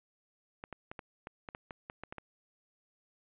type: clicks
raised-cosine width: 0.5 ms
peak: -27 dBFS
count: 12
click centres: 0.639 / 0.727 / 0.915 / 0.992 / 1.271 / 1.488 / 1.549 / 1.708 / 1.899 / 2.036 / 2.125 / 2.183 s
effects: resampled to 8000 Hz